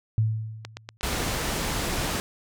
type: tone with exponential decay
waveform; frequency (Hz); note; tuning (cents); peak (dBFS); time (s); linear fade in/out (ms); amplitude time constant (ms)
sine; 110; A2; 0; -17; 0.18-0.97; 0; 170
type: click train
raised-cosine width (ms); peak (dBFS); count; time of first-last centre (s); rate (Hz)
0.2; -18; 6; 0.65-1.25; 8.34
type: low-pass noise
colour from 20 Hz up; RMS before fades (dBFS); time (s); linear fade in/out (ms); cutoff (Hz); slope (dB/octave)
pink; -28; 1.03-2.2; 0; 11000; 12
effects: none